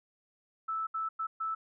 sine tone bursts at uneven times, 1314 Hz, E6, 6 cents flat, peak -31 dBFS, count 4, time 0.68-0.87 / 0.94-1.09 / 1.19-1.27 / 1.4-1.55 s, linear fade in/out 10 ms, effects none

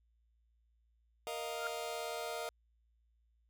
sawtooth chord, Bb suspended fourth, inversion none, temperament just, 466.2 / 621.6 / 699.2 Hz, Bb4 / Eb5 / F5, 0 / -2 / +2 cents, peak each -39 dBFS, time 1.27-2.49 s, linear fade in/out 0 ms
sine tone with exponential growth, 1396.9 Hz, F6, in tune, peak -33 dBFS, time 1.5-1.67 s, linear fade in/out 1 ms, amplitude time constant 36 ms
effects added 57 Hz sine -70 dBFS peak until 3.49 s

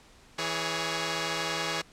5% pulse tone cluster, 163.9 / 416.6 / 559 Hz, E3 / G#4 / C#5, -10 / +5 / +14 cents, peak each -22 dBFS, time 0.38-1.82 s, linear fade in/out 10 ms, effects pink hiss -56 dBFS RMS until 1.92 s + low-pass 8000 Hz 12 dB/octave

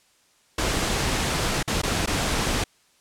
pink noise with dropouts, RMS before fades -24 dBFS, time 0.58-2.64 s, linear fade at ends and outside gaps 5 ms, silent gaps 1.629-1.676 / 1.818-1.833 / 2.061-2.073 s, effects white hiss -61 dBFS RMS until 3 s + low-pass 9000 Hz 12 dB/octave

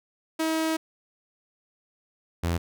sawtooth tone pair in turn, 320 / 84.98 Hz, D#4 / F2, +49 / -47 cents, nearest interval octave + major seventh, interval 2296 cents, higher first, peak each -20 dBFS, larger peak neither, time 0.39-0.77 / 2.43-2.58 s, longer first, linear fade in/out 10 ms, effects none

